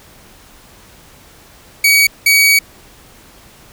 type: tone bursts at uneven times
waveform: sawtooth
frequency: 2260 Hz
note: C#7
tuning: 33 cents sharp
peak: -4 dBFS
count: 2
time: 1.84-2.07 / 2.26-2.59 s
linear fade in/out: 5 ms
effects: pink hiss -43 dBFS RMS until 3.72 s